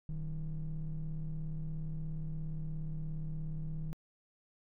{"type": "ring-modulated tone", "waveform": "triangle", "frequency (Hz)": 87.31, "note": "F2", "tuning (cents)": 0, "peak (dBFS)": -29, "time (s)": [0.09, 3.93], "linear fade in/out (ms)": 0, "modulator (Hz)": 68.8, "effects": ["tanh soft clip ceiling -29 dBFS"]}